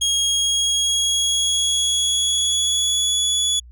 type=tone with pitch glide; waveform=25% pulse; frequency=3278 to 3407 Hz; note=G#7 to G#7; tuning=-23 to +44 cents; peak=-13 dBFS; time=0.01-3.6 s; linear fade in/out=10 ms; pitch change=+67 cents; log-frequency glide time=0.26-3.33 s; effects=added 60 Hz sine -40 dBFS peak until 3.71 s